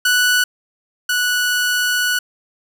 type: tone pair in turn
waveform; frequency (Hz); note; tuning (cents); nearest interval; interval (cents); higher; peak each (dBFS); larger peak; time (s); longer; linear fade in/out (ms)
sawtooth; 1480 / 1474.7; F#6 / F#6; 0 / -6; unison; 6; first; -9 / -12; first; 0.05-0.44 / 1.09-2.19; second; 5
effects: none

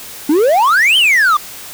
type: exponential two-way sweep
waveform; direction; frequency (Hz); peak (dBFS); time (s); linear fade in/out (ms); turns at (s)
triangle; up then down; 279.8 to 3188 to 1148; -6; 0.29-1.37; 5; 0.97
effects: white hiss -31 dBFS RMS until 1.73 s

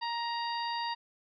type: harmonic tone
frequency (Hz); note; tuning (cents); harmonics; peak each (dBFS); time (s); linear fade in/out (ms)
938; A#5; +11; 1 / 2 / 3 / 4 / 5; -33 / -41 / -44 / -44 / -41; 0.01-0.95; 20
effects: none

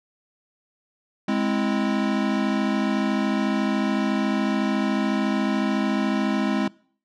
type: chord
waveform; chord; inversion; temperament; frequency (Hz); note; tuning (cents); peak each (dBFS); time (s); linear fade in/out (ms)
square; Ab augmented; none; equal; 207.7 / 261.6 / 329.6; Ab3 / C4 / E4; 0 / 0 / 0; -24 / -26 / -29; 1.28-6.68; 5
effects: noise-tail reverb RT60 0.5 s tail -23 dB re dry + low-pass 4000 Hz 12 dB/octave

